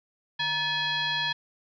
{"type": "tone with frequency modulation", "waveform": "sine", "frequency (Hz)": 2526, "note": "D#7", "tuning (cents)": 26, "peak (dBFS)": -25, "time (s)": [0.39, 1.33], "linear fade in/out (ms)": 10, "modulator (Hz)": 792, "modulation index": 2, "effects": []}